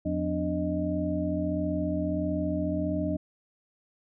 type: tone cluster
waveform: sine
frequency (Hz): 84.7 / 178.7 / 253.6 / 295.1 / 620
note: E2 / F3 / B3 / D4 / D#5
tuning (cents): +48 / +40 / +46 / +8 / -6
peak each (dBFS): -34 / -32 / -36 / -30 / -33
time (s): 0.05-3.17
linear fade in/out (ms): 10
effects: none